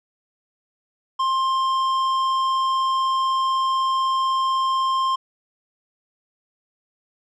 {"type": "tone with tanh clipping", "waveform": "sine", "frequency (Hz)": 1056, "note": "C6", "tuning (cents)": 16, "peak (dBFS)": -20, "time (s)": [1.19, 5.16], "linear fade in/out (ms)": 10, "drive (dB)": 10, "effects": []}